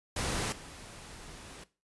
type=noise with level steps; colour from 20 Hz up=pink; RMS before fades=-33 / -48 dBFS; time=0.16-1.64 s; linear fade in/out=5 ms; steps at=0.52 s; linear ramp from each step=5 ms; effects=noise-tail reverb RT60 0.3 s tail -17 dB re dry + resampled to 24000 Hz